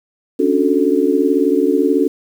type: chord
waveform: sine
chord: D major seventh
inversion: third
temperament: just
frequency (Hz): 275.3 / 293.7 / 367.1 / 440.5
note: C#4 / D4 / F#4 / A4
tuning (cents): -12 / 0 / -14 / +2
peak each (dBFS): -17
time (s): 0.39-2.08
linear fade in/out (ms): 10
effects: 7-bit